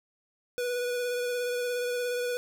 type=tone with vibrato; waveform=square; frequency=489.7 Hz; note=B4; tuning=15 cents flat; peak=-29 dBFS; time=0.58-2.37 s; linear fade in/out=0 ms; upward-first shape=sine; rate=17 Hz; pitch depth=18 cents each way; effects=none